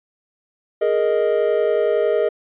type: chord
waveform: triangle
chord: Ab suspended second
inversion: none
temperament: equal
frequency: 415.3 / 466.2 / 622.3 Hz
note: Ab4 / Bb4 / Eb5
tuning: 0 / 0 / 0 cents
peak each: -18 dBFS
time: 0.81-2.29 s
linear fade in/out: 10 ms
effects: resampled to 8000 Hz